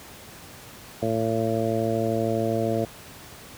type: harmonic tone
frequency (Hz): 112.7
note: A2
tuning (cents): +42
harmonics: 1 / 2 / 3 / 4 / 5 / 6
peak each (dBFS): -29 / -29 / -29 / -29 / -29 / -29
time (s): 1.02-2.85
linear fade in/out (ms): 5
effects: pink hiss -44 dBFS RMS until 3.57 s + high-pass 60 Hz 12 dB/octave